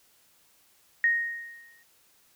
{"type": "tone with exponential decay", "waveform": "sine", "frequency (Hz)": 1864.7, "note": "A#6", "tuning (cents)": 0, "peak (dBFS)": -18, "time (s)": [1.04, 1.83], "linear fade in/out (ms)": 1, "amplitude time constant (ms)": 170, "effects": ["white hiss -63 dBFS RMS until 2.35 s"]}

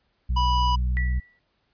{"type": "harmonic tone", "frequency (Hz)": 61.74, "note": "B1", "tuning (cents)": 0, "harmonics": [1, 2, 3], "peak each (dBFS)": [-21, -34, -39], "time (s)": [0.29, 1.2], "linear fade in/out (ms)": 10}
{"type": "tone", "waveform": "square", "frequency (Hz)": 983, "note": "B5", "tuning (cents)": -8, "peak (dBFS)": -22, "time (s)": [0.36, 0.76], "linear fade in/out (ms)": 10}
{"type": "tone with exponential decay", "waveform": "sine", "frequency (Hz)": 1950, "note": "B6", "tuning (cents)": -23, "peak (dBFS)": -25, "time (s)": [0.97, 1.39], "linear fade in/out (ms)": 0, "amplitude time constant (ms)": 91}
{"effects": ["pink hiss -70 dBFS RMS until 1.73 s", "resampled to 11025 Hz"]}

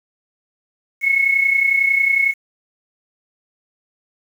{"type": "tone pair together", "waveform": "sine", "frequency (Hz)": [2186, 2217], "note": ["C#7", "C#7"], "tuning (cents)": [-25, 0], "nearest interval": "unison", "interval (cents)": 25, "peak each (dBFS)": [-14, -20], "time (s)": [1.01, 2.34], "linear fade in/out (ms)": 50, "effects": ["7-bit"]}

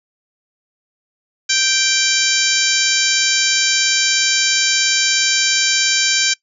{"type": "harmonic tone", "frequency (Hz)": 783, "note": "G5", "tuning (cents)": -2, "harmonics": [2, 3, 4, 5, 6, 7, 8, 9], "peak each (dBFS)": [-22, -22, -22, -22, -22, -22, -22, -22], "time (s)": [1.49, 6.34], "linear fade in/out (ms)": 10, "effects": ["noise-tail reverb RT60 0.1 s tail -21 dB re dry"]}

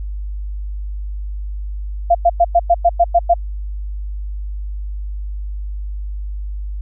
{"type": "tone bursts", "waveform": "sine", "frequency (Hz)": 690, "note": "F5", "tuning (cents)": -21, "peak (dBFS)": -7, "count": 9, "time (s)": [2.1, 3.341], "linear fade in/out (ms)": 10, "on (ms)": 49, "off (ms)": 100, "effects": ["added 50 Hz sine -22 dBFS peak until 6.81 s"]}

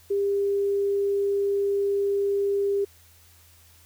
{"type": "tone", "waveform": "sine", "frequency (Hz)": 400, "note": "G4", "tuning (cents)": 35, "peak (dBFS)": -21, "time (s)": [0.1, 2.85], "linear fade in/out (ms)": 10, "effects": ["added 84 Hz sine -56 dBFS peak until 3.85 s", "white hiss -56 dBFS RMS until 3.85 s"]}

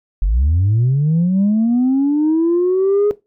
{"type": "linear sweep", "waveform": "sine", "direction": "up", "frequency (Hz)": [41.62, 420], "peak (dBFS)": -10, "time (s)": [0.22, 3.11], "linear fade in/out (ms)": 0, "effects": ["noise-tail reverb RT60 0.2 s tail -17 dB re dry", "tanh soft clip ceiling -9 dBFS"]}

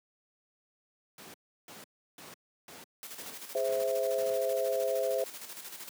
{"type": "noise bursts", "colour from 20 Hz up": "pink", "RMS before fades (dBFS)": -48, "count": 7, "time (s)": [1.18, 4.34], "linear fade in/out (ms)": 2, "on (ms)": 160, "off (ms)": 340}
{"type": "noise with tremolo", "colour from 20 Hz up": "white", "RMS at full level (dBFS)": -43, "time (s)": [3.03, 5.89], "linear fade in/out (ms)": 0, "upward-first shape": "square", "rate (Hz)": 13, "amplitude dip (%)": 50}
{"type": "chord", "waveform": "sine", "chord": "Ab augmented", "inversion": "none", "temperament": "equal", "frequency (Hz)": [415.3, 523.3, 659.3], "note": ["Ab4", "C5", "E5"], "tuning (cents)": [0, 0, 0], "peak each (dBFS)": [-35, -30, -32], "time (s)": [3.55, 5.24], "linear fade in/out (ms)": 2}
{"effects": ["high-pass 200 Hz 12 dB/octave"]}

